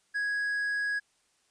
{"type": "tone", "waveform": "triangle", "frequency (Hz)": 1661.2, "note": "G#6", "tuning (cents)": 0, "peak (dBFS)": -26, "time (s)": [0.14, 1], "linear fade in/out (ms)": 20, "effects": ["white hiss -70 dBFS RMS until 1.5 s", "resampled to 22050 Hz"]}